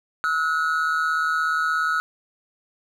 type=tone pair together; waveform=triangle; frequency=1298.1 / 1455 Hz; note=E6 / F#6; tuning=-27 / -29 cents; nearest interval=major second; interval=198 cents; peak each=-21 dBFS; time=0.24-2 s; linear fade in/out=0 ms; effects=none